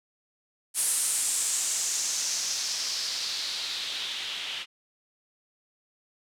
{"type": "noise with low-pass filter sweep", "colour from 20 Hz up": "blue", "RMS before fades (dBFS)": -30, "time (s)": [0.74, 4.66], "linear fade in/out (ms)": 50, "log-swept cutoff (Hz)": [9800, 3000], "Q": 2.9, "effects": []}